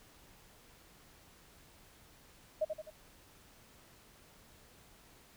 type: tone with echo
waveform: sine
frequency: 622.3 Hz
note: D#5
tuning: in tune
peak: -28 dBFS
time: 2.61-2.65 s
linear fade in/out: 10 ms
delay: 85 ms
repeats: 3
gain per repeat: -6 dB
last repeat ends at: 2.905 s
effects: pink hiss -61 dBFS RMS until 5.36 s